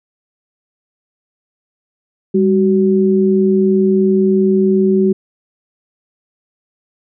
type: tone pair together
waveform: sine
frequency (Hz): 199.5 / 376.6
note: G3 / F#4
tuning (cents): +31 / +31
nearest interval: major seventh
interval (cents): 1100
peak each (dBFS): -12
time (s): 2.34-5.13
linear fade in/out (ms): 10
effects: none